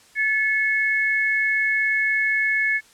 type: tone pair together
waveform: sine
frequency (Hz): 1728 / 2191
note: A6 / C#7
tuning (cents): -32 / -21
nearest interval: major third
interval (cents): 411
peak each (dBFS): -21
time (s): 0.15-2.81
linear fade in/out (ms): 50
effects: white hiss -53 dBFS RMS until 2.93 s + low-pass 9000 Hz 12 dB/octave